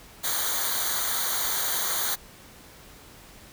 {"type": "noise with comb filter", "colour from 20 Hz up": "white", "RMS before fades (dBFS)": -27, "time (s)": [0.23, 2.16], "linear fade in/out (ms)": 20, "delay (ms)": 0.38, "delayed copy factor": -0.95, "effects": ["pink hiss -49 dBFS RMS until 3.52 s"]}